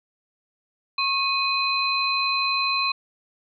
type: tone cluster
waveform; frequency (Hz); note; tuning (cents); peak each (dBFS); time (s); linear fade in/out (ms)
sine; 1092 / 2503 / 4066; C#6 / D#7 / B7; -26 / +10 / +50; -25; 0.98-2.92; 5
effects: none